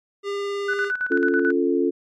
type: tone with vibrato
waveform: square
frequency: 402.1 Hz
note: G4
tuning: 44 cents sharp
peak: -25 dBFS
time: 0.23-0.92 s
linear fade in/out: 50 ms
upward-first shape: triangle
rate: 19 Hz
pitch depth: 10 cents each way
type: tone with tremolo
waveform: sine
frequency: 1491 Hz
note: F#6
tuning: 13 cents sharp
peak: -20 dBFS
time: 0.68-1.52 s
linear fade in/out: 10 ms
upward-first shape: square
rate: 9.1 Hz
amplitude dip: 70%
type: chord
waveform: sine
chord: Db augmented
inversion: none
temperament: equal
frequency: 277.2 / 349.2 / 440 Hz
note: Db4 / F4 / A4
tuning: 0 / 0 / 0 cents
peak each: -22 / -21 / -23 dBFS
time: 1.1-1.91 s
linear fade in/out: 20 ms
effects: low-pass 5000 Hz 12 dB/octave + MP3 96 kbps